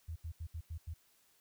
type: tone bursts at uneven times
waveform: sine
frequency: 81.3 Hz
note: E2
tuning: 23 cents flat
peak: -39 dBFS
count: 6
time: 0.08-0.16 / 0.24-0.32 / 0.4-0.47 / 0.54-0.61 / 0.7-0.78 / 0.87-0.94 s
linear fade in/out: 10 ms
effects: white hiss -70 dBFS RMS until 1.4 s